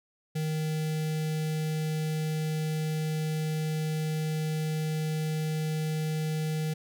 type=tone with notch filter; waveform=square; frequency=155.8 Hz; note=D#3; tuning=3 cents sharp; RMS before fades=-30 dBFS; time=0.35-6.74 s; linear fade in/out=10 ms; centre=1100 Hz; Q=1; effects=none